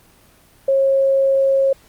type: tone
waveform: sine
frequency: 542 Hz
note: C#5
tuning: 39 cents flat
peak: -12 dBFS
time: 0.68-1.73 s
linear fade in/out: 5 ms
effects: pink hiss -51 dBFS RMS until 1.88 s + Opus 24 kbps